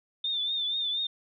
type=tone with vibrato; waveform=sine; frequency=3581 Hz; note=A7; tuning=30 cents sharp; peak=-27 dBFS; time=0.24-1.07 s; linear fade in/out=5 ms; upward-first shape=triangle; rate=4.2 Hz; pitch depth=71 cents each way; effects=none